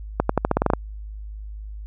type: accelerating click train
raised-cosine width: 1 ms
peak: -3 dBFS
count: 10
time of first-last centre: 0.2-0.735 s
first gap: 94 ms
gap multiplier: 0.88
effects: added 52 Hz sine -32 dBFS peak until 1.86 s